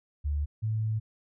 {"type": "tone pair in turn", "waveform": "sine", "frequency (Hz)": [73.1, 109.53], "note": ["D2", "A2"], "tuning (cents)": [-7, -7], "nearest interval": "perfect fifth", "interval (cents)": 700, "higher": "second", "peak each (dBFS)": [-26, -26], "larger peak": "neither", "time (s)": [[0.24, 0.46], [0.62, 1]], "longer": "second", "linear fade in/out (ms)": 20, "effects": []}